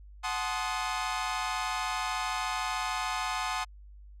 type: chord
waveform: sawtooth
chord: F# diminished seventh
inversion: none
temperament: equal with one note detuned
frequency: 740 / 866.4 / 1046.5 / 1244.5 Hz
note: F#5 / A5 / C6 / Eb6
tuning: 0 / -27 / 0 / 0 cents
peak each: -32 dBFS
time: 0.23-3.65 s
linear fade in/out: 20 ms
effects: added 50 Hz sine -47 dBFS peak until 4.2 s + low-pass 8000 Hz 12 dB/octave